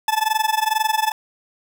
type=tone with amplitude modulation; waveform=40% pulse; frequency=870 Hz; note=A5; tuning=20 cents flat; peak=-13 dBFS; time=0.08-1.12 s; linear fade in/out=2 ms; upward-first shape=sine; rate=22.2 Hz; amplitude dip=90%; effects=none